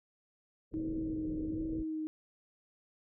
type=low-pass noise; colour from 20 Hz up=pink; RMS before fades=-43 dBFS; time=0.71-1.85 s; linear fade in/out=50 ms; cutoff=550 Hz; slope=96 dB/octave
type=tone with vibrato; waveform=sine; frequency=315.1 Hz; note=D#4; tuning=22 cents sharp; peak=-34 dBFS; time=0.74-2.07 s; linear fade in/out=0 ms; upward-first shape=sine; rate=1.3 Hz; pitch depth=24 cents each way
effects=none